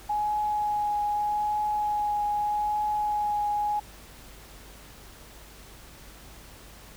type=tone with vibrato; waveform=sine; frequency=836 Hz; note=G#5; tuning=11 cents sharp; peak=-24 dBFS; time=0.09-3.8 s; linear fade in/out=10 ms; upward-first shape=triangle; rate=0.81 Hz; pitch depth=14 cents each way; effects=added 50 Hz sine -50 dBFS peak until 6.96 s + pink hiss -49 dBFS RMS until 6.96 s